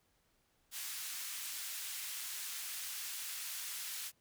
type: band-pass noise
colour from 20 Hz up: white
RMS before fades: -43 dBFS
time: 0.71-4.12 s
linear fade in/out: 50 ms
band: 1600 to 16000 Hz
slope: 12 dB/octave
effects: pink hiss -75 dBFS RMS until 4.2 s